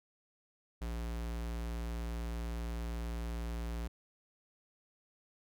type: tone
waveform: square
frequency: 57.8 Hz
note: A#1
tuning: 14 cents flat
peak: -37 dBFS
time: 0.81-3.88 s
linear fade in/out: 10 ms
effects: none